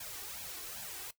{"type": "noise with flanger", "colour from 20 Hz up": "white", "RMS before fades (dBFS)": -44, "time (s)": [0, 1.11], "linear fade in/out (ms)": 5, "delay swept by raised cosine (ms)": [1.2, 2.7], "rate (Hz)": 2.5, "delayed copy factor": 0.95, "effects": ["noise-tail reverb RT60 0.1 s tail -17 dB re dry"]}